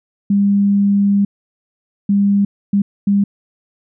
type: tone bursts at uneven times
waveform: sine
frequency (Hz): 200.7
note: G3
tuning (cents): +41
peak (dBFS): -10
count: 4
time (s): 0.3-1.25 / 2.09-2.45 / 2.73-2.82 / 3.07-3.24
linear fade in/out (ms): 5
effects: none